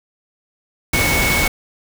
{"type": "tone in noise", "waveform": "sine", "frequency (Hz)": 2213, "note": "C#7", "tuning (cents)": -3, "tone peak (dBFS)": -18, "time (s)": [0.93, 1.48], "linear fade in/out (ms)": 5, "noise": "pink", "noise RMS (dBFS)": -18, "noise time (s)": [0.93, 1.48], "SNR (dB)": -3, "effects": []}